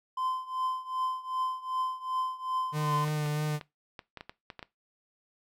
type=tone with tremolo; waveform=triangle; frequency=1031 Hz; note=C6; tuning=26 cents flat; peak=-25 dBFS; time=0.17-3.05 s; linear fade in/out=5 ms; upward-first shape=triangle; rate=2.6 Hz; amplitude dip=90%
type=tone with vibrato; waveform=45% pulse; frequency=150.5 Hz; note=D3; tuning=43 cents sharp; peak=-28 dBFS; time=2.72-3.6 s; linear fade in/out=50 ms; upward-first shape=triangle; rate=3.1 Hz; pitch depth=24 cents each way
type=clicks; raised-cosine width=0.3 ms; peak=-25 dBFS; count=10; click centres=3.081 / 3.261 / 3.612 / 3.992 / 4.173 / 4.209 / 4.295 / 4.502 / 4.593 / 4.628 s
effects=noise-tail reverb RT60 0.2 s tail -19 dB re dry